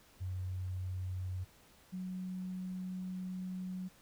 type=tone pair in turn; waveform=sine; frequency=92.3 / 184.6 Hz; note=F#2 / F#3; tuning=-4 / -4 cents; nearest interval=octave; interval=1200 cents; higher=second; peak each=-36 / -38 dBFS; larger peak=first; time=0.2-1.45 / 1.92-3.89 s; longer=second; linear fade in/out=20 ms; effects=pink hiss -63 dBFS RMS until 4.01 s